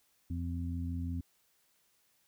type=harmonic tone; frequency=85.7 Hz; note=F2; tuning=32 cents flat; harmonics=1 / 2 / 3; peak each=-35 / -43 / -40 dBFS; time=0.3-1.21 s; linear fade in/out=5 ms; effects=white hiss -72 dBFS RMS until 2.27 s